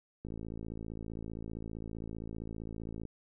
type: click train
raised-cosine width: 3 ms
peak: -29 dBFS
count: 156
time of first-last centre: 0.25-3.053 s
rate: 55.3 Hz
effects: none